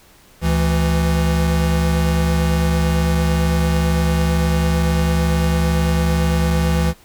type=tone pair together; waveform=square; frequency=72.42 / 166 Hz; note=D2 / E3; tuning=-24 / +12 cents; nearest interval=octave + major second; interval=1436 cents; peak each=-18 dBFS; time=0.41-6.94 s; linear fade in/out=50 ms; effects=pink hiss -49 dBFS RMS until 7.04 s